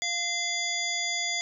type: harmonic tone with a mistuned harmonic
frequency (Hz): 688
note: F5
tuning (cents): -26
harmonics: 1 / 3 / 5 / 7 / 9 / 10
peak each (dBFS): -39 / -31 / -33 / -35 / -39 / -34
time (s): 0.02-1.41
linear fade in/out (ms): 0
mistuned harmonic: 1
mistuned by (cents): +27
effects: none